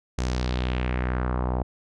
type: tone with low-pass filter sweep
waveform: sawtooth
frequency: 62.3 Hz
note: B1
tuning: 16 cents sharp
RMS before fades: -26 dBFS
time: 0.18-1.63 s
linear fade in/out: 5 ms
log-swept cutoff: 6900 to 780 Hz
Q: 2.1
effects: none